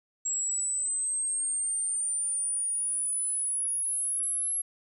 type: linear sweep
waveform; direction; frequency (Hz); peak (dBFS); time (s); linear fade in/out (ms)
sine; up; 7600 to 11130; -27; 0.25-4.62; 10
effects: none